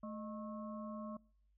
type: harmonic tone with a mistuned harmonic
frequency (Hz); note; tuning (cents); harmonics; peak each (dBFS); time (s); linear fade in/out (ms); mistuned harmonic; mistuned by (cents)
217.9; A3; -17; 1 / 3 / 5 / 6; -44 / -49 / -51 / -62; 0.03-1.17; 5; 3; -100
effects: noise-tail reverb RT60 0.6 s tail -26 dB re dry + added 50 Hz sine -70 dBFS peak until 1.57 s